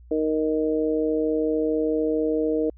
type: harmonic tone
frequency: 155.56 Hz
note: D#3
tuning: in tune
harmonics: 2 / 3 / 4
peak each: -24 / -23 / -30 dBFS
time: 0.11-2.7 s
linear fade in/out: 5 ms
effects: added 60 Hz sine -45 dBFS peak until 2.77 s